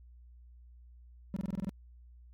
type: tone bursts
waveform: triangle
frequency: 193.2 Hz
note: G3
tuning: 25 cents flat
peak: -29 dBFS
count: 8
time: 1.34-1.693 s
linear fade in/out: 0 ms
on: 24 ms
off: 23 ms
effects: added 60 Hz sine -52 dBFS peak until 2.33 s + MP3 64 kbps